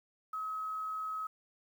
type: tone with quantisation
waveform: sine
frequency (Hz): 1278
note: D#6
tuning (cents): +46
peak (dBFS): -35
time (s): 0.33-1.27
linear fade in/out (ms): 5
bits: 10
effects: none